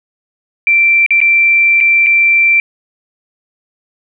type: tone with dropouts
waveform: sine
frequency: 2349 Hz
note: D7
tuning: in tune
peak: -6 dBFS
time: 0.67-2.6 s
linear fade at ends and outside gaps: 1 ms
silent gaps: 1.063-1.106 / 1.204-1.214 / 1.804-1.809 / 2.063-2.067 s
effects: none